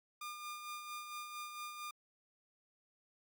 sawtooth tone with tremolo, 1207 Hz, D6, 47 cents sharp, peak -38 dBFS, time 0.21-1.91 s, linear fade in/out 5 ms, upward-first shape sine, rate 4.4 Hz, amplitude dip 45%, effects MP3 96 kbps

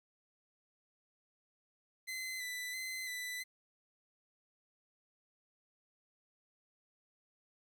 sawtooth tone with vibrato, 2019 Hz, B6, 38 cents sharp, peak -36 dBFS, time 2.07-3.44 s, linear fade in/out 20 ms, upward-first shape square, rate 1.5 Hz, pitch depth 25 cents each way, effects 12-bit

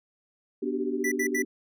sine chord, G major seventh, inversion first, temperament equal with one note detuned, 246.9 / 293.7 / 376.7 / 392 Hz, B3 / D4 / F#4 / G4, 0 / 0 / +31 / 0 cents, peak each -32 dBFS, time 0.62-1.45 s, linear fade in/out 10 ms
square tone bursts, 1973 Hz, B6, 2 cents flat, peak -27 dBFS, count 3, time 1.04-1.422 s, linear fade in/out 5 ms, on 78 ms, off 74 ms
effects none

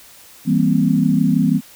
sine chord, C dominant seventh, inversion first, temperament just, 163.52 / 196.22 / 235.5 / 261.6 Hz, E3 / G3 / Bb3 / C4, -14 / +2 / +18 / 0 cents, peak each -18 dBFS, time 0.45-1.61 s, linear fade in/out 50 ms, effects white hiss -44 dBFS RMS until 1.75 s

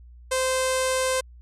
sawtooth tone with low-pass filter, 519 Hz, C5, 14 cents flat, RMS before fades -24 dBFS, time 0.31-1.21 s, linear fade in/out 10 ms, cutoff 9200 Hz, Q 2.7, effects added 60 Hz sine -44 dBFS peak until 1.41 s

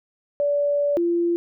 sine tone pair in turn, 577 / 343.1 Hz, D5 / F4, -31 / -31 cents, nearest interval major sixth, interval 900 cents, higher first, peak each -18 dBFS, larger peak neither, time 0.4-0.97 / 0.97-1.36 s, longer first, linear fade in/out 0 ms, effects none

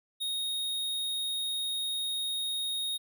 square tone, 3731 Hz, A#7, 1 cent sharp, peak -31 dBFS, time 0.2-2.98 s, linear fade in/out 20 ms, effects none

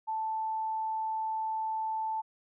sine tone, 880 Hz, A5, in tune, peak -30 dBFS, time 0.07-2.22 s, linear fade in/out 20 ms, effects none

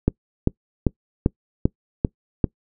click train, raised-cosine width 3 ms, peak -3 dBFS, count 7, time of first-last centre 0.08-2.442 s, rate 2.54 Hz, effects noise-tail reverb RT60 0.1 s tail -24 dB re dry

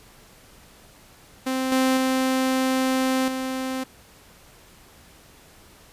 sawtooth tone with level steps, 261 Hz, C4, 4 cents flat, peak -19 / -14 / -16 / -22 dBFS, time 1.46-3.84 s, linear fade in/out 10 ms, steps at 1.72 / 1.97 / 3.28 s, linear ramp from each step 2 ms, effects pink hiss -51 dBFS RMS until 5.92 s + resampled to 32000 Hz

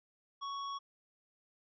sine tone with hard clipping, 1114 Hz, C#6, 8 cents sharp, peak -40 dBFS, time 0.41-0.79 s, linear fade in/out 20 ms, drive 16 dB, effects resampled to 16000 Hz

